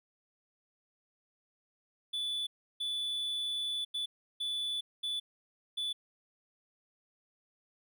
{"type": "tone bursts at uneven times", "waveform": "triangle", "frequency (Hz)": 3469, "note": "A7", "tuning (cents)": -25, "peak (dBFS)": -31, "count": 6, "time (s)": [[2.13, 2.47], [2.8, 3.85], [3.94, 4.06], [4.4, 4.81], [5.03, 5.2], [5.77, 5.93]], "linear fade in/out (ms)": 10, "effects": []}